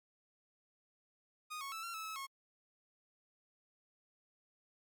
sawtooth tone with pitch steps, 1238 / 1103 / 1316 / 1368 / 1304 / 1296 / 1090 Hz, D#6 / C#6 / E6 / F6 / E6 / E6 / C#6, -9 / -9 / -3 / -36 / -19 / -30 / -29 cents, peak -38 dBFS, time 1.5-2.27 s, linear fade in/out 20 ms, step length 110 ms, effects MP3 96 kbps

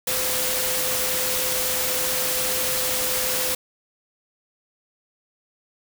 sine tone in noise, 510 Hz, C5, 44 cents flat, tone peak -31 dBFS, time 0.07-3.55 s, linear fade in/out 5 ms, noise white, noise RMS -24 dBFS, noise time 0.07-3.55 s, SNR -10 dB, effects none

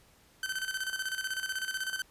sawtooth tone with tremolo, 1537 Hz, G6, 35 cents flat, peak -27 dBFS, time 0.43-2.02 s, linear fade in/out 2 ms, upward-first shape square, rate 16 Hz, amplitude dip 65%, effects pink hiss -62 dBFS RMS until 2.1 s + resampled to 32000 Hz

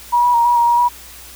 sine tone with pitch steps, 961 / 973 / 938 / 963 / 944 / 951 / 968 Hz, B5 / B5 / A#5 / B5 / A#5 / A#5 / B5, -48 / -26 / +11 / -44 / +22 / +34 / -35 cents, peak -10 dBFS, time 0.12-0.89 s, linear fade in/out 20 ms, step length 110 ms, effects added 60 Hz sine -44 dBFS peak until 1.35 s + white hiss -38 dBFS RMS until 1.35 s

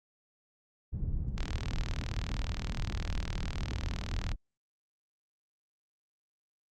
pink low-pass noise, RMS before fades -34 dBFS, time 0.92-4.36 s, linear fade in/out 20 ms, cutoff 130 Hz, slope 12 dB/octave
click train, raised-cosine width 0.2 ms, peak -21 dBFS, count 117, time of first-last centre 1.38-4.317 s, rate 39.5 Hz
effects Opus 48 kbps

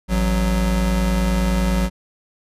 square tone pair together, 54.91 / 184.7 Hz, A1 / F#3, -3 / -3 cents, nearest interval octave + major sixth, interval 2100 cents, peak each -19 / -21 dBFS, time 0.08-1.9 s, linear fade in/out 50 ms, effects resampled to 32000 Hz

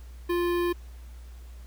square tone with notch filter, 349.2 Hz, F4, in tune, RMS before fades -26 dBFS, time 0.29-0.73 s, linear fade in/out 10 ms, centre 6900 Hz, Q 0.56, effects added 60 Hz sine -41 dBFS peak until 1.66 s + pink hiss -58 dBFS RMS until 1.66 s

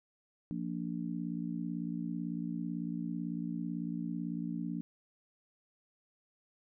harmonic tone, 58 Hz, A#1, 8 cents flat, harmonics 3 / 4 / 5, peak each -38 / -39 / -40 dBFS, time 0.51-4.81 s, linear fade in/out 0 ms, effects none

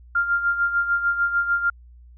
sine tone with tremolo, 1396.9 Hz, F6, in tune, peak -16 dBFS, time 0.15-1.7 s, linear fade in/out 5 ms, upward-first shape sine, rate 6.7 Hz, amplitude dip 65%, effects added 60 Hz sine -44 dBFS peak until 2.17 s

